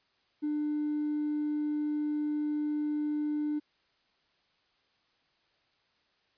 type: tone with hard clipping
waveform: sine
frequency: 298.8 Hz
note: D4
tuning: 30 cents sharp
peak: -29 dBFS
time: 0.42-3.6 s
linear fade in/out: 20 ms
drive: 1 dB
effects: white hiss -71 dBFS RMS until 6.37 s + resampled to 11025 Hz